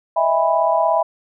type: chord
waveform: sine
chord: E major seventh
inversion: third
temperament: equal with one note detuned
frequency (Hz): 622.3 / 659.3 / 813 / 987.8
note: D#5 / E5 / G#5 / B5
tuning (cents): 0 / 0 / -37 / 0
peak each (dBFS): -23 / -17 / -21 / -19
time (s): 0.16-1.03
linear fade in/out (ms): 10
effects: none